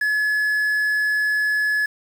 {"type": "tone with quantisation", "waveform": "triangle", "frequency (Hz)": 1705, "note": "G#6", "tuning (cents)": 45, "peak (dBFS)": -16, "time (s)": [0.01, 1.86], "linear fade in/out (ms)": 5, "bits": 7, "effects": []}